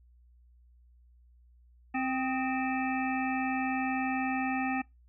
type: harmonic tone with a mistuned harmonic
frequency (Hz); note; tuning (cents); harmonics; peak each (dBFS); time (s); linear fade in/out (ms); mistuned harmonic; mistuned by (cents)
261.6; C4; 0; 1 / 3 / 5 / 7 / 9 / 10; -31 / -33 / -41 / -38 / -42 / -40; 1.94-4.82; 10; 5; -68
effects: noise-tail reverb RT60 0.2 s tail -23 dB re dry + added 60 Hz sine -57 dBFS peak until 5.08 s